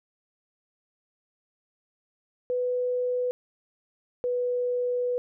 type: tone pair in turn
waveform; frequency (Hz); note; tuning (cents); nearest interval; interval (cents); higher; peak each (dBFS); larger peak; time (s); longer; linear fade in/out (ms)
sine; 496.6 / 492.6; B4 / B4; +9 / -5; unison; 14; first; -24; neither; 2.5-3.31 / 4.24-5.18; second; 0
effects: none